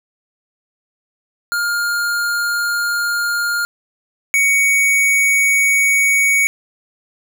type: tone pair in turn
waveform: square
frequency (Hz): 1411 / 2240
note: F6 / C#7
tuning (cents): +17 / +18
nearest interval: minor sixth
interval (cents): 801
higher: second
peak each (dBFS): -17 / -12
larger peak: second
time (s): 1.52-3.65 / 4.34-6.47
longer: neither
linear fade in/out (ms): 0
effects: none